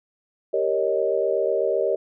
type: chord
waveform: sine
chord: Eb dominant seventh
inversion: first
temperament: equal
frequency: 392 / 466.2 / 554.4 / 622.3 Hz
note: G4 / Bb4 / Db5 / Eb5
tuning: 0 / 0 / 0 / 0 cents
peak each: -25 dBFS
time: 0.53-1.96 s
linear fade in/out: 10 ms
effects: none